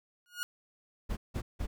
sawtooth tone with exponential growth, 1439 Hz, F#6, 49 cents flat, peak -26 dBFS, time 0.26-0.43 s, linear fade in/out 0 ms, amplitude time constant 35 ms
brown noise bursts, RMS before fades -33 dBFS, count 3, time 1.09-1.67 s, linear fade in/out 20 ms, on 80 ms, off 170 ms
effects none

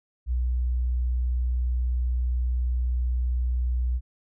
sine tone, 61.5 Hz, B1, 7 cents flat, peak -22 dBFS, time 0.26-4.01 s, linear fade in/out 50 ms, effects none

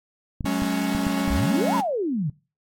clicks, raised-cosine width 5 ms, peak -17 dBFS, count 6, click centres 0.408 / 0.446 / 0.621 / 0.95 / 1.068 / 1.278 s
45% pulse chord, F# suspended second, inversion none, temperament equal with one note detuned, 185 / 212.5 / 277.2 Hz, F#3 / G#3 / C#4, 0 / +40 / 0 cents, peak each -27 / -27 / -25 dBFS, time 0.45-1.81 s, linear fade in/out 10 ms
sine exponential two-way sweep, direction up then down, 50.8 to 1036 to 135.2 Hz, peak -22 dBFS, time 1.3-2.3 s, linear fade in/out 5 ms, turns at 1.75 s
effects noise-tail reverb RT60 0.3 s tail -20 dB re dry + AAC 64 kbps

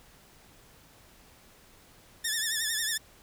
10% pulse tone with vibrato, 1776 Hz, A6, 16 cents sharp, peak -19 dBFS, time 2.24-2.98 s, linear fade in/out 10 ms, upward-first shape triangle, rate 11 Hz, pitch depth 95 cents each way, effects pink hiss -57 dBFS RMS until 3.22 s

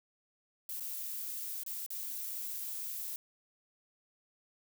violet noise with dropouts, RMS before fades -40 dBFS, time 0.69-3.16 s, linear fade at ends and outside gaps 1 ms, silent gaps 0.798-0.806 / 1.635-1.663 / 1.863-1.904 s, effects none

